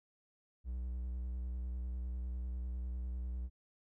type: tone with vibrato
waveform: triangle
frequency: 61.74 Hz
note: B1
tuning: in tune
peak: -35 dBFS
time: 0.64-3.5 s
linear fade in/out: 50 ms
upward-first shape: triangle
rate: 10 Hz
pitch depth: 40 cents each way
effects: none